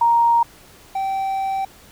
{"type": "tone pair in turn", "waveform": ["sine", "triangle"], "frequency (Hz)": [935, 775.4], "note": ["A#5", "G5"], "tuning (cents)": [5, -19], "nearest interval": "minor third", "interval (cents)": 324, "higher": "first", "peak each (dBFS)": [-12, -18], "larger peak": "first", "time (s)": [[0.01, 0.43], [0.95, 1.65]], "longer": "second", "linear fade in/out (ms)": 5, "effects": ["pink hiss -47 dBFS RMS until 1.91 s"]}